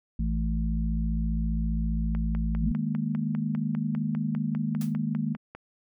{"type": "harmonic tone", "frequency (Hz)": 55, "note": "A1", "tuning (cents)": 0, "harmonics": [1, 3, 4], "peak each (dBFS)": [-26, -31, -32], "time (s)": [0.19, 2.72], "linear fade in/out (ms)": 5}
{"type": "click train", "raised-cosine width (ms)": 0.5, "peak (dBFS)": -26, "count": 18, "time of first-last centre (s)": [2.15, 5.55], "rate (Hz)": 5}
{"type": "chord", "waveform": "sine", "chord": "D# suspended fourth", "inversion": "none", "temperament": "equal", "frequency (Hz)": [155.56, 207.7, 233.1], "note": ["D#3", "G#3", "A#3"], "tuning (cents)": [0, 0, 0], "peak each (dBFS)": -30, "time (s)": [2.6, 5.37], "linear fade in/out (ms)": 50}
{"type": "noise with exponential decay", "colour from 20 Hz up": "white", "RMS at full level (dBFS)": -39, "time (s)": [4.81, 4.96], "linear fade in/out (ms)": 2, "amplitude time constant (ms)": 31}
{"effects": []}